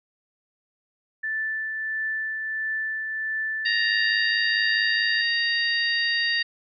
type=tone with tremolo; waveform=sine; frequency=1760 Hz; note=A6; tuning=in tune; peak=-24 dBFS; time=1.23-5.22 s; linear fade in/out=10 ms; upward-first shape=triangle; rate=1.5 Hz; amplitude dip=35%
type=harmonic tone; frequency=932.3 Hz; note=A#5; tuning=in tune; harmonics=2 / 3 / 4 / 5; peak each=-23 / -30 / -31 / -28 dBFS; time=3.65-6.43 s; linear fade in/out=10 ms
effects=none